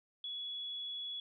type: tone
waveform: sine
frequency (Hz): 3383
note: G#7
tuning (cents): +31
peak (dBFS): -39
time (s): 0.24-1.2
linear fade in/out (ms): 2
effects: none